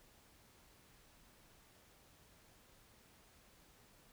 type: silence
effects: pink hiss -66 dBFS RMS until 4.12 s